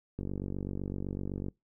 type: click train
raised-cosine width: 3 ms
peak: -23 dBFS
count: 63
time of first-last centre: 0.19-1.484 s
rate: 47.9 Hz
effects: noise-tail reverb RT60 0.2 s tail -25 dB re dry